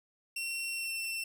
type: tone with pitch glide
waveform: sawtooth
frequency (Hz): 2723 to 2695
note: F7 to E7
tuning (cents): -44 to +38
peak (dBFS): -31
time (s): 0.36-1.24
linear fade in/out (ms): 5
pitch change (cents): -18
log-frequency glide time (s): 0.74-0.98
effects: none